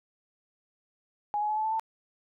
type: tone with pitch steps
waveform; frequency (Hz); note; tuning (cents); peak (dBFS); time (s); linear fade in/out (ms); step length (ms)
sine; 830.6 / 842.2 / 854 / 865.9 / 878 / 890.2; G#5 / G#5 / G#5 / A5 / A5 / A5; 0 / +24 / +48 / -28 / -4 / +20; -26; 1.34-1.796; 0; 76
effects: none